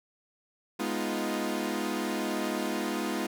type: chord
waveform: sawtooth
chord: F half-diminished seventh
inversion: first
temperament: equal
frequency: 207.7 / 246.9 / 311.1 / 349.2 Hz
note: Ab3 / Cb4 / Eb4 / F4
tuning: 0 / 0 / 0 / 0 cents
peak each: -31 dBFS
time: 0.79-3.27 s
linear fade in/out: 10 ms
effects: none